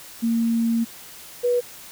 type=tone pair in turn; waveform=sine; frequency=230 / 487.4 Hz; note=A#3 / B4; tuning=-23 / -23 cents; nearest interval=octave + minor second; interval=1300 cents; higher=second; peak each=-18 / -17 dBFS; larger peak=second; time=0.22-0.85 / 1.43-1.61 s; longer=first; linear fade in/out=20 ms; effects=white hiss -42 dBFS RMS until 1.91 s